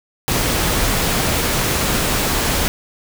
pink noise, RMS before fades -18 dBFS, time 0.28-2.68 s, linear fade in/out 0 ms, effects none

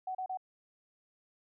sine tone bursts, 749 Hz, F#5, 21 cents sharp, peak -34 dBFS, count 3, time 0.07-0.373 s, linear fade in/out 5 ms, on 79 ms, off 33 ms, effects none

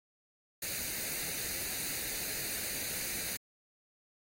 white noise with comb filter, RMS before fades -37 dBFS, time 0.62-3.37 s, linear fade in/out 5 ms, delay 0.46 ms, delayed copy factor +0.65, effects AAC 48 kbps

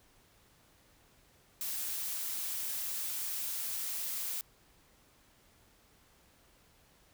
blue noise, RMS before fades -37 dBFS, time 1.61-4.41 s, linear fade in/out 0 ms, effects pink hiss -65 dBFS RMS until 7.13 s

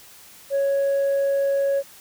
sine tone, 554.4 Hz, C#5, in tune, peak -16 dBFS, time 0.5-1.83 s, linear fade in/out 50 ms, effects tanh soft clip ceiling -17 dBFS + white hiss -47 dBFS RMS until 2 s

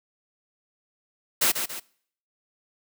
white noise with echo, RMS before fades -21 dBFS, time 1.41-1.52 s, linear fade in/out 10 ms, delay 140 ms, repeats 2, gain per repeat -7 dB, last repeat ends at 1.8 s, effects noise-tail reverb RT60 0.6 s tail -23 dB re dry + high-pass 150 Hz 12 dB/octave

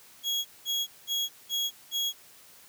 35% pulse tone bursts, 3316 Hz, G#7, 3 cents flat, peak -25 dBFS, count 5, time 0.23-2.13 s, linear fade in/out 50 ms, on 220 ms, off 200 ms, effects white hiss -54 dBFS RMS until 2.68 s + high-pass 80 Hz 12 dB/octave

